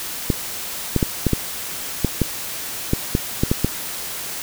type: clicks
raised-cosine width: 3 ms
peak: -3 dBFS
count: 12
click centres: 0.302 / 0.963 / 1.028 / 1.267 / 1.333 / 2.047 / 2.217 / 2.934 / 3.151 / 3.435 / 3.515 / 3.646 s
effects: white hiss -29 dBFS RMS until 4.42 s